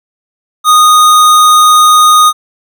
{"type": "tone", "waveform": "square", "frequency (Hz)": 1237, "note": "D#6", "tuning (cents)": -10, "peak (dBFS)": -3, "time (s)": [0.64, 2.33], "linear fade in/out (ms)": 50, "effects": []}